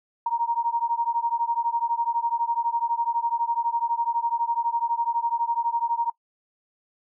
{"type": "beating tone pair", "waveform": "sine", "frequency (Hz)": [930, 942], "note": ["A#5", "A#5"], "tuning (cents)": [-4, 18], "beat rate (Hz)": 12, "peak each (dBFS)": -25, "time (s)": [0.26, 6.1], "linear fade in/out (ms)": 5, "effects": ["noise-tail reverb RT60 0.1 s tail -23 dB re dry"]}